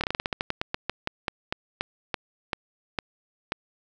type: slowing click train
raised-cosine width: 0.3 ms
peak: -10 dBFS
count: 21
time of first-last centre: 0.01-3.521 s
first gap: 27 ms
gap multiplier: 1.17
effects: none